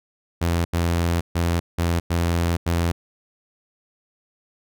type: tone bursts at uneven times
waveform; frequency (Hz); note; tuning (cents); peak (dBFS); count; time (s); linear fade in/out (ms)
sawtooth; 85.1; F2; -44; -15; 6; 0.41-0.65 / 0.73-1.21 / 1.35-1.6 / 1.78-2 / 2.1-2.57 / 2.66-2.92; 10
effects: none